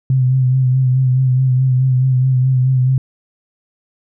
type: tone with vibrato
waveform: sine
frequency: 129.3 Hz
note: C3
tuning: 20 cents flat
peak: -10 dBFS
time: 0.1-2.98 s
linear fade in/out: 2 ms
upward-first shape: sine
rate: 4.7 Hz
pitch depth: 38 cents each way
effects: none